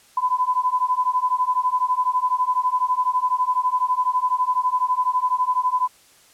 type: beating tone pair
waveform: sine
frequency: 1000 / 1012 Hz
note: B5 / B5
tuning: +21 / +42 cents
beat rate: 12 Hz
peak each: -21 dBFS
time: 0.17-5.88 s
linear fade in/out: 5 ms
effects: white hiss -53 dBFS RMS until 6.33 s + low-pass 11000 Hz 12 dB/octave